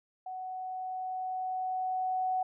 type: tone with level ramp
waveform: sine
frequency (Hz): 745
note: F#5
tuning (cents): +12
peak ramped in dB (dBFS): -37 to -27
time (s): 0.26-2.43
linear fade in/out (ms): 5
effects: none